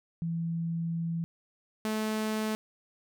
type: tone pair in turn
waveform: sine / sawtooth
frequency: 166.6 / 216.8 Hz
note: E3 / A3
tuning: +19 / -25 cents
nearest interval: perfect fourth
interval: 456 cents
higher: second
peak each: -29 / -25 dBFS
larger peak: second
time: 0.22-1.24 / 1.85-2.55 s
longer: first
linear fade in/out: 0 ms
effects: none

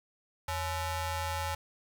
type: ring-modulated tone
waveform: sawtooth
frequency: 470 Hz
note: A#4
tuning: 14 cents sharp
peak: -25 dBFS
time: 0.48-1.55 s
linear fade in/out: 5 ms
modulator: 386 Hz
effects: none

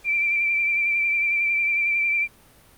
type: tone with vibrato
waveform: sine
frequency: 2349 Hz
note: D7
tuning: in tune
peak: -19 dBFS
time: 0.04-2.28 s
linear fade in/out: 50 ms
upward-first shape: triangle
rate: 11 Hz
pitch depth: 36 cents each way
effects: pink hiss -53 dBFS RMS until 2.77 s + Opus 48 kbps

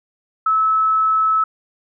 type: tone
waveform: sine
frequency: 1300 Hz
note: E6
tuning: 24 cents flat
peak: -13 dBFS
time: 0.46-1.44 s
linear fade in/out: 5 ms
effects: none

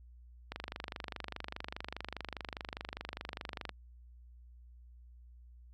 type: click train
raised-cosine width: 0.3 ms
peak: -23 dBFS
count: 80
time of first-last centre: 0.52-3.693 s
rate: 24.9 Hz
effects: added 60 Hz sine -53 dBFS peak until 5.73 s + Opus 48 kbps

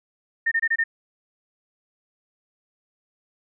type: tone bursts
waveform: sine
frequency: 1822 Hz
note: A#6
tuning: 40 cents flat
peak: -18 dBFS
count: 5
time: 0.46-0.84 s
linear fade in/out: 10 ms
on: 56 ms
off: 25 ms
effects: none

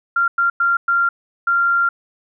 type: tone bursts at uneven times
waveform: sine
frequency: 1386 Hz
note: F6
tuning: 14 cents flat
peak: -13 dBFS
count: 5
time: 0.16-0.28 / 0.38-0.5 / 0.6-0.77 / 0.88-1.09 / 1.47-1.89 s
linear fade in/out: 5 ms
effects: none

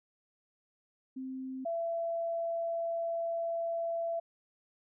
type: tone pair in turn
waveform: sine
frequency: 261.6 / 670.7 Hz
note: C4 / E5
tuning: 0 / +30 cents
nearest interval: octave + major third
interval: 1630 cents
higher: second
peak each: -37 / -31 dBFS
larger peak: second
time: 1.16-1.65 / 1.65-4.2 s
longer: second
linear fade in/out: 10 ms
effects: none

